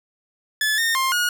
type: tone with pitch steps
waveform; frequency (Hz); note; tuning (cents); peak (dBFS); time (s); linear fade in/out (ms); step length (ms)
sawtooth; 1726 / 1831 / 1058 / 1443; A6 / A#6 / C6 / F#6; -34 / -32 / +19 / -44; -15; 0.61-1.29; 2; 170
effects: none